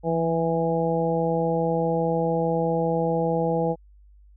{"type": "harmonic tone with a mistuned harmonic", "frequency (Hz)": 164.81, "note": "E3", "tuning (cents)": 0, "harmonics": [1, 2, 3, 4, 5], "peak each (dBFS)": [-26, -30, -24, -30, -29], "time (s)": [0.03, 3.76], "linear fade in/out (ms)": 50, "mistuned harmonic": 1, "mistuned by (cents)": 25, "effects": ["added 50 Hz sine -49 dBFS peak until 4.36 s"]}